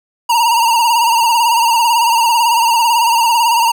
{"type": "tone with vibrato", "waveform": "square", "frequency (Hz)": 930, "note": "A#5", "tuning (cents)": -4, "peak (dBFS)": -10, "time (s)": [0.29, 3.72], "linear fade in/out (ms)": 10, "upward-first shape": "sine", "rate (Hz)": 18, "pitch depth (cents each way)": 65, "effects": []}